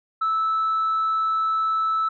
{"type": "tone", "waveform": "sine", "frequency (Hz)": 1311, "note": "E6", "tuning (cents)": -10, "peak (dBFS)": -18, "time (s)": [0.21, 2.09], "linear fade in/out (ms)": 10, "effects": ["tanh soft clip ceiling -17 dBFS"]}